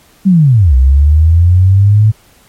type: linear two-way sweep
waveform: sine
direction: down then up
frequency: 199.3 to 62.8 to 109.8 Hz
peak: -3 dBFS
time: 0.25-2.12 s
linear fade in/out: 20 ms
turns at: 0.75 s
effects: pink hiss -46 dBFS RMS until 2.48 s + MP3 64 kbps

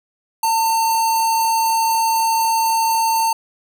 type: tone with notch filter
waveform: square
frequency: 902 Hz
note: A5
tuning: 43 cents sharp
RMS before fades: -17 dBFS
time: 0.43-3.33 s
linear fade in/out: 5 ms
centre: 2000 Hz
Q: 0.56
effects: none

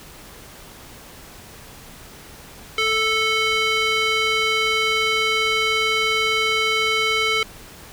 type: tone with band-pass filter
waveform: square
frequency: 440 Hz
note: A4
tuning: in tune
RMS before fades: -20 dBFS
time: 2.78-7.43 s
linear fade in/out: 2 ms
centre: 2600 Hz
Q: 1.7
effects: pink hiss -42 dBFS RMS until 7.92 s

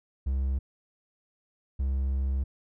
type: tone pair in turn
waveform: triangle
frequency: 66.7 / 66.99 Hz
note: C2 / C2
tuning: +34 / +41 cents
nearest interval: unison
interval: 7 cents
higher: second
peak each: -23 dBFS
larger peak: neither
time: 0.26-0.59 / 1.79-2.44 s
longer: second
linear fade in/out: 10 ms
effects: none

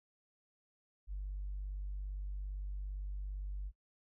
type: tone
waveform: sine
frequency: 48.79 Hz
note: G1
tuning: 7 cents flat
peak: -37 dBFS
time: 1.07-3.72 s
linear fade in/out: 50 ms
effects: noise-tail reverb RT60 0.1 s tail -24 dB re dry + tanh soft clip ceiling -34 dBFS

